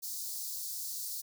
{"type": "high-pass noise", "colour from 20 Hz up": "white", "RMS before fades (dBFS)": -39, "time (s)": [0.02, 1.22], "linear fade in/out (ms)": 20, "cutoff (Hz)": 4200, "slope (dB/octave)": 48, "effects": []}